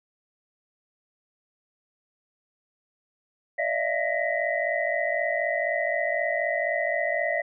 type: tone cluster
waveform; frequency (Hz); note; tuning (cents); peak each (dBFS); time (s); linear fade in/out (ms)
sine; 583 / 638 / 682 / 1881 / 2003; D5 / D#5 / F5 / A#6 / B6; -13 / +43 / -41 / +15 / +24; -30; 3.58-7.42; 10
effects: none